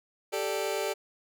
sawtooth chord, G suspended second, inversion none, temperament just, 392 / 441 / 588 Hz, G4 / A4 / D5, 0 / +4 / +2 cents, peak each -29 dBFS, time 0.32-0.94 s, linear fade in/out 20 ms, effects none

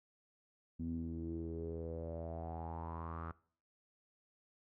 sawtooth tone with low-pass filter sweep, 82.41 Hz, E2, in tune, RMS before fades -43 dBFS, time 0.79-3.32 s, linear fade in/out 10 ms, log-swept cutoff 230 to 1300 Hz, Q 6.6, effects noise-tail reverb RT60 0.5 s tail -21 dB re dry

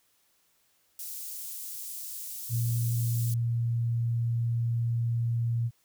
white high-pass noise, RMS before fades -39 dBFS, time 0.99-3.34 s, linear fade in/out 2 ms, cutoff 7000 Hz, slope 12 dB/octave
sine tone with pitch glide, 117.9 to 117.09 Hz, A#2 to A#2, +20 to +8 cents, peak -25 dBFS, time 2.49-5.71 s, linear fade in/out 50 ms, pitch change -12 cents, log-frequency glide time 2.65-3.92 s
effects white hiss -69 dBFS RMS until 5.84 s

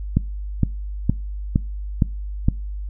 click train, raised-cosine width 5 ms, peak -3 dBFS, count 6, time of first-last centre 0.17-2.485 s, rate 2.16 Hz, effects noise-tail reverb RT60 0.3 s tail -23 dB re dry + added 50 Hz sine -26 dBFS peak until 2.89 s

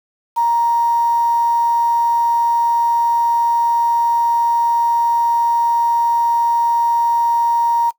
sine tone with quantisation, 937 Hz, A#5, 9 cents sharp, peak -12 dBFS, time 0.36-7.91 s, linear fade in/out 20 ms, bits 6, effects noise-tail reverb RT60 0.1 s tail -20 dB re dry

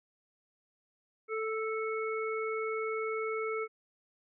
harmonic tone, 440 Hz, A4, in tune, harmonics 1 / 3 / 5, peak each -33 / -38 / -40 dBFS, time 1.28-3.68 s, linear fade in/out 50 ms, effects none

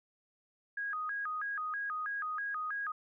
sine tone with vibrato, 1431 Hz, F6, 42 cents sharp, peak -34 dBFS, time 0.77-2.92 s, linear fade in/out 5 ms, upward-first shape square, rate 3.1 Hz, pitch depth 240 cents each way, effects none

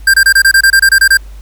square tone bursts, 1586 Hz, G6, 20 cents sharp, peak -4 dBFS, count 12, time 0.07-1.172 s, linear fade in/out 5 ms, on 68 ms, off 26 ms, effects added 50 Hz sine -27 dBFS peak until 1.41 s + pink hiss -45 dBFS RMS until 1.41 s

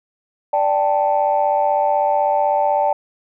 sine chord, D suspended fourth, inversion none, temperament equal, 587.3 / 784 / 880 Hz, D5 / G5 / A5, 0 / 0 / 0 cents, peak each -18 dBFS, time 0.53-2.93 s, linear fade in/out 5 ms, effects tanh soft clip ceiling -6 dBFS

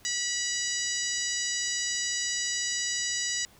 harmonic tone, 974 Hz, B5, 24 cents flat, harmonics 2 / 3 / 4 / 5 / 6 / 7 / 8, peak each -35 / -38 / -37 / -35 / -35 / -34 / -37 dBFS, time 0.05-3.45 s, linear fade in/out 0 ms, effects pink hiss -57 dBFS RMS until 3.59 s

